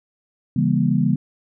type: chord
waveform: sine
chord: C# diminished seventh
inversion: none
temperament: just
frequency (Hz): 138.59 / 166.31 / 199.57 / 239.5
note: C#3 / E3 / G3 / Bb3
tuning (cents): 0 / +16 / +31 / +47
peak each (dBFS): -21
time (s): 0.56-1.16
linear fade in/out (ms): 5
effects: none